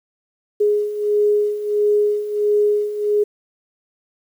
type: beating tone pair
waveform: sine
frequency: 415.3 / 416.8 Hz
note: G#4 / G#4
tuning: 0 / +6 cents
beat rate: 1.5 Hz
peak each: -21 / -16 dBFS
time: 0.6-3.24 s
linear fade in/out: 10 ms
effects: 8-bit